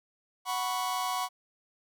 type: chord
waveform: 45% pulse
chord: F# suspended fourth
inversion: none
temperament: just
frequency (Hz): 740 / 986.7 / 1110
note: F#5 / B5 / C#6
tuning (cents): 0 / -2 / +2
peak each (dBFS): -34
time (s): 0.45-1.29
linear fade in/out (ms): 50
effects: none